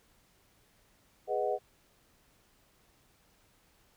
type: chord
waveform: sine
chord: G# minor seventh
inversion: none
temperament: equal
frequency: 415.3 / 493.9 / 622.3 / 740 Hz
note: G#4 / B4 / D#5 / F#5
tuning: 0 / 0 / 0 / 0 cents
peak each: -34 dBFS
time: 1.27-1.59 s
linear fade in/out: 50 ms
effects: pink hiss -67 dBFS RMS until 3.96 s